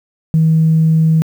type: tone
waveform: sine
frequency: 160 Hz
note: D#3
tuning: 49 cents sharp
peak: -7 dBFS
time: 0.34-1.22 s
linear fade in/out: 0 ms
effects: tanh soft clip ceiling -3 dBFS + 7-bit